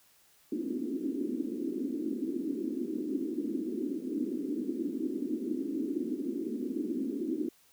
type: band-pass noise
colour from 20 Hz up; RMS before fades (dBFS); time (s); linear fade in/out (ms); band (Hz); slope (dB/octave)
white; -34; 0.52-7.49; 5; 240 to 340; 48
effects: white hiss -64 dBFS RMS until 7.72 s